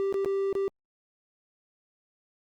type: tone with dropouts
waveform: triangle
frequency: 392 Hz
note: G4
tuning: in tune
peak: -23 dBFS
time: 0-0.68 s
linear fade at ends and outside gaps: 0 ms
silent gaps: 0.126-0.142 / 0.247-0.259 / 0.528-0.552 s
effects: Opus 32 kbps